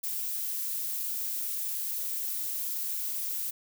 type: noise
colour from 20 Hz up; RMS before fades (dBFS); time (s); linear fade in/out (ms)
violet; -33; 0.03-3.51; 10
effects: none